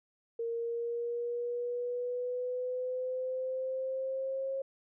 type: exponential sweep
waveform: sine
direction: up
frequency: 461.9 to 540 Hz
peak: -32 dBFS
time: 0.39-4.62 s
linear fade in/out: 5 ms
effects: none